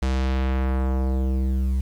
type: tone with low-pass filter sweep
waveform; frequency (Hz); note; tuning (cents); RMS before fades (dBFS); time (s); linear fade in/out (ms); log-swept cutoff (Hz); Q
square; 65.41; C2; 0; -22; 0.02-1.81; 5; 7400 to 140; 0.89
effects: 8-bit